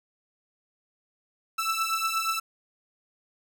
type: beating tone pair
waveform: sawtooth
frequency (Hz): 1318.5 / 1326.9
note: E6 / E6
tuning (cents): 0 / +11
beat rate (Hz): 8.4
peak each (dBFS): -25 / -25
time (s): 1.58-2.4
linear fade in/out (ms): 10
effects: none